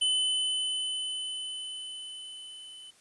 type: tone with level ramp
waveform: square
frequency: 3023 Hz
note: F#7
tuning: 36 cents sharp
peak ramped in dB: -24 to -46 dBFS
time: 0.01-2.91 s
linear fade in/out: 10 ms
effects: white hiss -61 dBFS RMS until 3 s + resampled to 24000 Hz